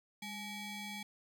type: ring-modulated tone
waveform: 25% pulse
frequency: 1046.5 Hz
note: C6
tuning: in tune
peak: -35 dBFS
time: 0.22-1.03 s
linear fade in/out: 5 ms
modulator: 1250 Hz
effects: none